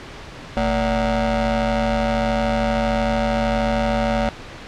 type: ring-modulated tone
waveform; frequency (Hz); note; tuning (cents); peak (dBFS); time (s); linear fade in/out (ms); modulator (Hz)
25% pulse; 174.61; F3; 0; -11; 0.57-4.29; 0; 400
effects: pink hiss -36 dBFS RMS until 4.67 s + low-pass 4000 Hz 12 dB/octave